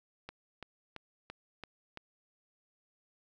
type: click train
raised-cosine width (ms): 0.3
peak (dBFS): -27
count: 6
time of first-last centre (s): 0.29-1.974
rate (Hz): 2.97
effects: none